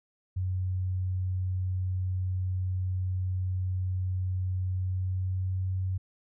sine tone with pitch glide, 92.5 to 93.57 Hz, F#2 to F#2, 0 to +20 cents, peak -27 dBFS, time 0.36-5.98 s, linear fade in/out 10 ms, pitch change +20 cents, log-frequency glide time 4.68-5.74 s, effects none

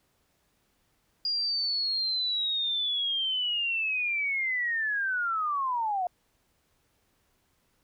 sine linear sweep, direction down, 4845 to 698.5 Hz, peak -26 dBFS, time 1.25-6.07 s, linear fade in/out 2 ms, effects pink hiss -71 dBFS RMS until 7.83 s

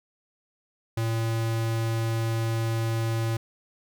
square tone, 113.6 Hz, A#2, 44 cents flat, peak -25 dBFS, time 0.97-3.37 s, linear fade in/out 5 ms, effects none

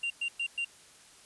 triangle tone bursts, 2776 Hz, F7, 11 cents flat, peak -28 dBFS, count 4, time 0.03-0.648 s, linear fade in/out 5 ms, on 72 ms, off 110 ms, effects white hiss -56 dBFS RMS until 1.25 s + resampled to 24000 Hz

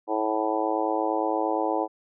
harmonic tone with a mistuned harmonic, 108.6 Hz, A2, 22 cents flat, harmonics 3 / 4 / 5 / 6 / 7 / 8 / 9, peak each -29 / -31 / -30 / -34 / -29 / -31 / -34 dBFS, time 0.07-1.88 s, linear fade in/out 50 ms, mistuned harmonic 9, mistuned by +17 cents, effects none

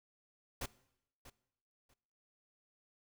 pink noise with echo, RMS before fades -40 dBFS, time 0.61-0.66 s, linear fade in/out 5 ms, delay 640 ms, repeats 2, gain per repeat -15 dB, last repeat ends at 1.94 s, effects noise-tail reverb RT60 0.8 s tail -20 dB re dry

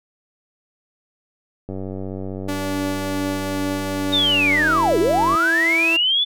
click train, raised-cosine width 2 ms, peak -17 dBFS, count 351, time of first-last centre 1.69-5.351 s, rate 95.6 Hz
sawtooth tone with pitch glide, 289.2 to 330.3 Hz, D4 to E4, -27 to +4 cents, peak -19 dBFS, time 2.48-5.97 s, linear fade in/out 10 ms, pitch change +231 cents, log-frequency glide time 4.51-4.8 s
sine linear two-way sweep, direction down then up, 3736 to 310.6 to 3509 Hz, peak -15 dBFS, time 4.12-6.25 s, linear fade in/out 20 ms, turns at 4.99 s
effects none

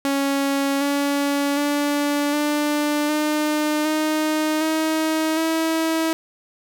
sawtooth tone with pitch steps, 277.2 / 283.4 / 289.6 / 296.1 / 302.6 / 309.4 / 316.2 / 323.2 Hz, C#4 / C#4 / D4 / D4 / D#4 / D#4 / D#4 / E4, 0 / +38 / -24 / +14 / -48 / -10 / +28 / -34 cents, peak -15 dBFS, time 0.05-6.13 s, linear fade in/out 0 ms, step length 760 ms, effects none

